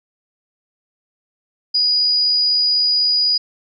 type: tone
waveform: sine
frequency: 4912 Hz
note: D#8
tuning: 23 cents flat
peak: -13 dBFS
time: 1.74-3.38 s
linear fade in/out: 10 ms
effects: none